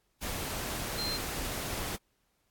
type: tone in noise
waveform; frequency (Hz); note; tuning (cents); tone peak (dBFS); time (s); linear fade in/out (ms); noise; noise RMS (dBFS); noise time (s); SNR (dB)
sine; 4151; C8; -15; -33; 0.97-1.18; 20; pink; -36; 0.21-1.97; 0
effects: pink hiss -75 dBFS RMS until 2.5 s + AAC 64 kbps